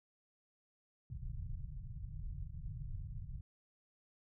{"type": "low-pass noise", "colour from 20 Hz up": "pink", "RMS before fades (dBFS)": -44, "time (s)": [1.1, 3.41], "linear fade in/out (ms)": 2, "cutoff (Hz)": 150, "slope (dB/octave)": 48, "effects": []}